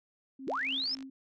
sine tone with tremolo, 266.9 Hz, C4, 35 cents sharp, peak -39 dBFS, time 0.39-1.1 s, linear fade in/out 5 ms, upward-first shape triangle, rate 3.6 Hz, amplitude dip 95%
sine linear sweep, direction up, 207.7 to 5420 Hz, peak -30 dBFS, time 0.47-0.95 s, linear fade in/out 5 ms
click train, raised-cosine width 0.2 ms, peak -34 dBFS, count 30, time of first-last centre 0.48-1.026 s, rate 53.1 Hz
effects none

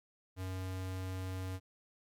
square tone, 93.4 Hz, F#2, 17 cents sharp, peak -38 dBFS, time 0.36-1.6 s, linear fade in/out 50 ms, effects MP3 96 kbps

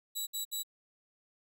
15% pulse tone bursts, 3911 Hz, B7, 18 cents flat, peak -27 dBFS, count 3, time 0.15-0.634 s, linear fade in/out 20 ms, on 120 ms, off 62 ms, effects none

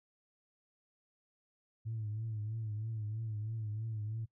sine tone with vibrato, 109.1 Hz, A2, 14 cents flat, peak -35 dBFS, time 1.85-4.26 s, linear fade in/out 20 ms, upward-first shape triangle, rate 3.1 Hz, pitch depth 80 cents each way, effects noise-tail reverb RT60 0.1 s tail -23 dB re dry + tanh soft clip ceiling -32 dBFS

